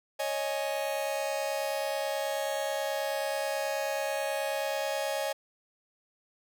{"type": "chord", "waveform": "45% pulse", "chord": "C# suspended second", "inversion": "none", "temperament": "just", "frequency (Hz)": [554.4, 623.7, 831.5], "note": ["C#5", "D#5", "G#5"], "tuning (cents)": [0, 4, 2], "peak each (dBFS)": [-33, -34, -36], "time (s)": [0.19, 5.33], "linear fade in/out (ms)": 10, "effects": []}